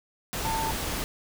sine tone in noise, 893 Hz, A5, 25 cents sharp, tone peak -28 dBFS, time 0.45-0.71 s, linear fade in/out 0 ms, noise pink, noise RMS -31 dBFS, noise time 0.33-1.04 s, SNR 0 dB, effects none

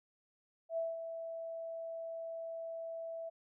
sine tone with ADSR envelope, 659.3 Hz, E5, in tune, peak -32 dBFS, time 0.69-3.3 s, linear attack 83 ms, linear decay 190 ms, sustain -8 dB, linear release 17 ms, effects none

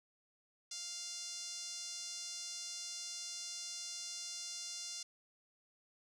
5% pulse tone with band-pass filter, 698.5 Hz, F5, in tune, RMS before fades -45 dBFS, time 0.71-5.03 s, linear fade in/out 5 ms, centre 5700 Hz, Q 2.1, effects none

